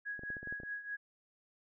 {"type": "tone with tremolo", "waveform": "sine", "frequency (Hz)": 1661.2, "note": "G#6", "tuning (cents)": 0, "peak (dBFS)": -36, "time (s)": [0.05, 0.97], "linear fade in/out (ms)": 20, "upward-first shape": "triangle", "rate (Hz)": 4.8, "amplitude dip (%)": 80}
{"type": "clicks", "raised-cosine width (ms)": 2, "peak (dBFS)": -35, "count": 9, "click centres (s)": [0.193, 0.235, 0.303, 0.368, 0.43, 0.473, 0.525, 0.601, 0.634]}
{"effects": []}